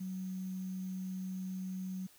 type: tone with sample-and-hold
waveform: sine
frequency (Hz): 186.9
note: F#3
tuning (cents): +18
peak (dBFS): -37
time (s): 0-2.07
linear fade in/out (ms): 10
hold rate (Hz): 6300
effects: white hiss -62 dBFS RMS until 2.18 s